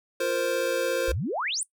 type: chord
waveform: square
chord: F suspended fourth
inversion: none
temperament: equal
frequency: 349.2 / 466.2 / 523.3 Hz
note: F4 / Bb4 / C5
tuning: 0 / 0 / 0 cents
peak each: -33 / -30 / -27 dBFS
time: 0.2-1.12 s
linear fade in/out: 5 ms
type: exponential sweep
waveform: sine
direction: up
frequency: 42.19 to 9900 Hz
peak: -26 dBFS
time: 1.08-1.63 s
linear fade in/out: 0 ms
effects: noise-tail reverb RT60 0.1 s tail -19 dB re dry